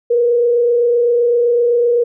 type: tone with frequency modulation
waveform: sine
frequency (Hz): 477.7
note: A#4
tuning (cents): +42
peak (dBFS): -10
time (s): 0.1-2.04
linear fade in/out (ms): 10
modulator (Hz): 27.8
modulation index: 0.38
effects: none